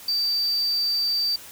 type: tone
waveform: sine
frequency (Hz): 4646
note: D8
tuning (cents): -20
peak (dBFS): -18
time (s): 0.08-1.36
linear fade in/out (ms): 5
effects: tanh soft clip ceiling -20 dBFS + white hiss -43 dBFS RMS until 1.51 s